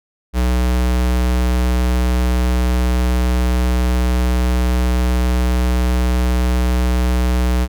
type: tone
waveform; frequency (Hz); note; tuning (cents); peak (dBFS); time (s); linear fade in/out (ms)
square; 61.74; B1; 0; -14; 0.33-7.68; 50
effects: none